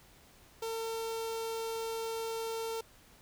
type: tone with notch filter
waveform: sawtooth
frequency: 452.1 Hz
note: A4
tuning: 47 cents sharp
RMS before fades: -37 dBFS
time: 0.62-2.81 s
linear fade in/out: 5 ms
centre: 1900 Hz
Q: 1.7
effects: pink hiss -60 dBFS RMS until 3.21 s